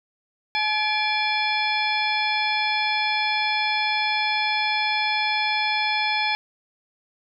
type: harmonic tone with a mistuned harmonic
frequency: 853 Hz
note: G#5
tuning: 46 cents sharp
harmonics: 1 / 2 / 3 / 4 / 5 / 6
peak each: -25 / -31 / -24 / -30 / -33 / -32 dBFS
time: 0.55-6.35 s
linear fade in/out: 0 ms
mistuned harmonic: 3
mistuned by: -140 cents
effects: none